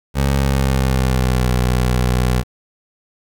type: tone with pitch glide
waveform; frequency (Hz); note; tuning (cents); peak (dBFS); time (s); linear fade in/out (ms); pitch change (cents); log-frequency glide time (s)
20% pulse; 68.5 to 62.09; C#2 to B1; -20 to +10; -9; 0.14-2.44; 50; -170; 0.36-1.5
effects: 7-bit